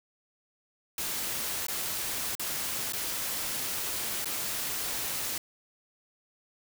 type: noise with dropouts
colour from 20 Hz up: white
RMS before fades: -33 dBFS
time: 0.98-5.38 s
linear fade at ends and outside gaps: 2 ms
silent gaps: 1.668-1.683 / 2.352-2.395 / 2.923-2.933 / 4.246-4.256 s
effects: none